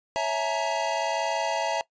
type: chord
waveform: square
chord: A# half-diminished seventh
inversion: first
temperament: equal with one note detuned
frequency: 554.4 / 659.3 / 851 / 932.3 Hz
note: C#5 / E5 / G#5 / A#5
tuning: 0 / 0 / +42 / 0 cents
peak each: -34 / -29 / -32 / -31 dBFS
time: 0.16-1.81 s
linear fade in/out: 0 ms
effects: noise-tail reverb RT60 0.1 s tail -20 dB re dry + resampled to 16000 Hz